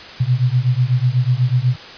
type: beating tone pair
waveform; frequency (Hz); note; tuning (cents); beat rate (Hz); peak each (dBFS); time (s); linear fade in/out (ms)
sine; 121.5 / 129.6; B2 / C3; -28 / -16; 8.1; -16; 0.2-1.76; 10
effects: white hiss -35 dBFS RMS until 1.97 s + resampled to 11025 Hz